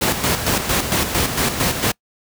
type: noise with tremolo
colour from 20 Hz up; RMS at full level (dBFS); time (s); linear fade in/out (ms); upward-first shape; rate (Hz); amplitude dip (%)
pink; -17; 0.01-1.92; 10; square; 4.4; 55
effects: noise-tail reverb RT60 0.1 s tail -26 dB re dry + high-pass 60 Hz 12 dB/octave